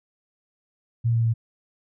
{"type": "tone with pitch steps", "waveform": "sine", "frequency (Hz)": [116.54, 115.27, 114.01], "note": ["A#2", "A#2", "A#2"], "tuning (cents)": [0, -19, -38], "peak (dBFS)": -18, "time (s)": [1.04, 1.34], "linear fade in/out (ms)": 20, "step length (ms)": 100, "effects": []}